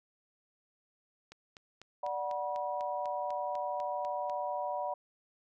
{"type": "click train", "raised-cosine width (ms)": 0.2, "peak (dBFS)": -32, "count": 13, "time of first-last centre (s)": [1.32, 4.298], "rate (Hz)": 4.03}
{"type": "chord", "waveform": "sine", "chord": "B minor", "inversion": "first", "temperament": "equal with one note detuned", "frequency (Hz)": [587.3, 740, 966.9], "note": ["D5", "F#5", "B5"], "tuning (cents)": [0, 0, -37], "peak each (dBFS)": -37, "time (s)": [2.03, 4.94], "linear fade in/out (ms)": 5}
{"effects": []}